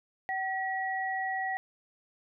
sine tone pair together, 762.7 / 1922 Hz, G5 / B6, -48 / -48 cents, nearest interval octave + major third, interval 1600 cents, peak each -32 / -33 dBFS, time 0.29-1.57 s, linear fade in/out 0 ms, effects none

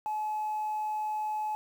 sine tone, 855 Hz, A5, 50 cents flat, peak -28 dBFS, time 0.06-1.55 s, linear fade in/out 0 ms, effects tanh soft clip ceiling -27 dBFS + 9-bit

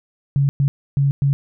sine tone bursts at uneven times, 139.6 Hz, C#3, 13 cents sharp, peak -13 dBFS, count 4, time 0.36-0.49 / 0.6-0.68 / 0.97-1.11 / 1.22-1.33 s, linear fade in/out 0 ms, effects none

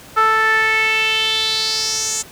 sawtooth tone with band-pass filter sweep, 440 Hz, A4, in tune, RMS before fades -17 dBFS, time 0.16-2.23 s, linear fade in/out 20 ms, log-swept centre 1300 to 7200 Hz, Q 4.4, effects pink hiss -40 dBFS RMS until 2.31 s + high-pass 60 Hz 12 dB/octave

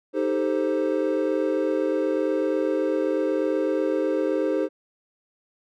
triangle chord, A half-diminished seventh, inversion second, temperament equal, 311.1 / 392 / 440 / 523.3 Hz, Eb4 / G4 / A4 / C5, 0 / 0 / 0 / 0 cents, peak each -24 / -25 / -27 / -24 dBFS, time 0.13-4.69 s, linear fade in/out 50 ms, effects none

